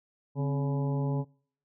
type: harmonic tone with a mistuned harmonic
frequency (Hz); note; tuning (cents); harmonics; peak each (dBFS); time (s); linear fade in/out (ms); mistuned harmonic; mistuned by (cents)
141.3; C#3; +34; 1 / 2 / 3 / 4 / 5 / 6 / 7; -27 / -35 / -38 / -41 / -53 / -43 / -47; 0.35-1.25; 50; 2; -97
effects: noise-tail reverb RT60 0.6 s tail -26 dB re dry